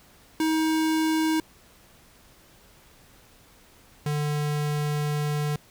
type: tone pair in turn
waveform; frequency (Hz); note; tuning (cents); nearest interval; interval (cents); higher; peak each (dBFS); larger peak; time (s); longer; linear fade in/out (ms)
square; 316.9 / 148.35; D#4 / D3; +32 / +18; octave + minor second; 1314; first; -22 / -25; first; 0.4-1.4 / 4.06-5.56; second; 2
effects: pink hiss -55 dBFS RMS until 5.7 s